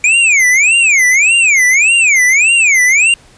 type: tone with vibrato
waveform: square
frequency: 2345 Hz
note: D7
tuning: 3 cents flat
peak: -7 dBFS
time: 0.04-3.14 s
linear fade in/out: 2 ms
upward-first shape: sine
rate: 1.7 Hz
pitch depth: 300 cents each way
effects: pink hiss -44 dBFS RMS until 3.37 s + resampled to 22050 Hz